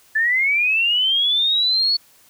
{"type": "linear sweep", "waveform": "sine", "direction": "up", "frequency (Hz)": [1730, 4435], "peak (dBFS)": -15, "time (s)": [0.15, 1.97], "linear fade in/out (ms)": 10, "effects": ["white hiss -53 dBFS RMS until 2.29 s"]}